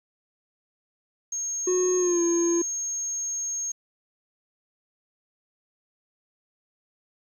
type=tone; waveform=sine; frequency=6500 Hz; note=G#8; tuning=38 cents flat; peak=-27 dBFS; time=1.32-3.72 s; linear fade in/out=5 ms
type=tone with pitch glide; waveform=triangle; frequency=364.4 to 340 Hz; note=F#4 to F4; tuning=-26 to -46 cents; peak=-19 dBFS; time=1.67-2.62 s; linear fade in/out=5 ms; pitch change=-120 cents; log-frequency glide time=1.98-2.22 s
effects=9-bit